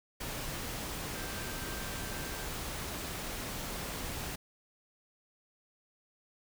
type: tone in noise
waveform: sine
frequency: 1568 Hz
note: G6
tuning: in tune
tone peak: -48 dBFS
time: 1.15-2.47 s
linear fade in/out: 10 ms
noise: pink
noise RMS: -39 dBFS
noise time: 0.2-4.36 s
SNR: -12 dB
effects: none